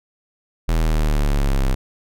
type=exponential sweep; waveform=square; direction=down; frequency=41.23 to 32.48 Hz; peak=-16 dBFS; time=0.68-1.75 s; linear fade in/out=10 ms; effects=none